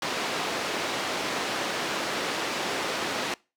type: band-pass noise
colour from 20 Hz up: pink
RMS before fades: -30 dBFS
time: 0.02-3.34 s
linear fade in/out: 2 ms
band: 320 to 5100 Hz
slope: 12 dB/octave
effects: noise-tail reverb RT60 0.3 s tail -24 dB re dry